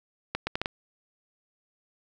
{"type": "accelerating click train", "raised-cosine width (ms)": 0.3, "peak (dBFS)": -12, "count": 5, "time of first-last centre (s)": [0.35, 0.659], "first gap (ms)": 120, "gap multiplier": 0.71, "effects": []}